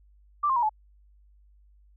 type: tone with pitch steps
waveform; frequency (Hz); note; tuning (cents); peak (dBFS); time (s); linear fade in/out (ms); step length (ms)
sine; 1174.7 / 1058.7 / 954.2 / 859.9; D6 / C6 / A#5 / A5; 0 / +20 / +40 / -40; -21; 0.43-0.694; 10; 66
effects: added 50 Hz sine -55 dBFS peak until 1.96 s